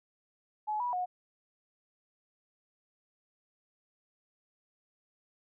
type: tone with pitch steps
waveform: sine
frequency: 851 / 975 / 726 Hz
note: G#5 / B5 / F#5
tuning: +42 / -23 / -33 cents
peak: -30 dBFS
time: 0.67-1.06 s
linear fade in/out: 20 ms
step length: 130 ms
effects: none